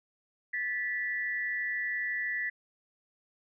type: tone pair together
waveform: sine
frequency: 1751 / 1963 Hz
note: A6 / B6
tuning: -9 / -11 cents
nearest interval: major second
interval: 198 cents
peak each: -34 / -32 dBFS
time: 0.53-2.5 s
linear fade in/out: 10 ms
effects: none